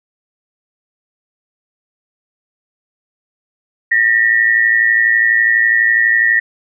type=tone pair together; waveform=sine; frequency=1809.9 / 1922 Hz; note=A6 / B6; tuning=+48 / -48 cents; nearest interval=minor second; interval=104 cents; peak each=-12 dBFS; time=3.91-6.4 s; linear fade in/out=10 ms; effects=none